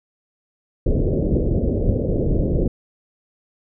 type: low-pass noise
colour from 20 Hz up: pink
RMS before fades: -19 dBFS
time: 0.86-2.68 s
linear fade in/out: 5 ms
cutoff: 550 Hz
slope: 48 dB/octave
effects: none